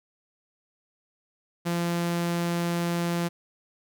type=tone; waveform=sawtooth; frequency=171.7 Hz; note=F3; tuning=29 cents flat; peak=-21 dBFS; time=1.65-3.29 s; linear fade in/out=20 ms; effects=none